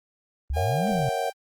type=exponential two-way sweep; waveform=sine; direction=up then down; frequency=63.4 to 220 to 123.7 Hz; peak=-24 dBFS; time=0.5-1.09 s; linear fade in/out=0 ms; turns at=0.89 s
type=tone with pitch glide; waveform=sawtooth; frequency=810 to 786 Hz; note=G#5 to G5; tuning=-43 to +4 cents; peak=-28 dBFS; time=0.53-1.33 s; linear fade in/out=50 ms; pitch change=-53 cents; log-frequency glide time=0.74-0.92 s
type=chord; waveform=sine; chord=F# dominant seventh; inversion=first; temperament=equal; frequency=466.2 / 554.4 / 659.3 / 740 Hz; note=A#4 / C#5 / E5 / F#5; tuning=0 / 0 / 0 / 0 cents; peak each=-32 / -31 / -31 / -29 dBFS; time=0.56-1.3 s; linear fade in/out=5 ms
effects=Opus 32 kbps